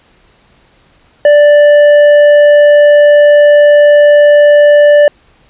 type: tone with tanh clipping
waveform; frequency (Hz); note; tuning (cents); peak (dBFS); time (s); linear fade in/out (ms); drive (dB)
triangle; 587.3; D5; 0; -3; 1.25-5.08; 2; 12
effects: pink hiss -48 dBFS RMS until 5.49 s + resampled to 8000 Hz